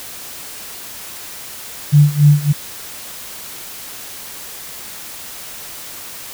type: tone with tremolo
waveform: sine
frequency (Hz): 146.83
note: D3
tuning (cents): 0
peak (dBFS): -4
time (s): 1.92-2.53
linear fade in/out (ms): 20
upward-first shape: sine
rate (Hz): 3.5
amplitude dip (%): 90
effects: white hiss -32 dBFS RMS until 6.33 s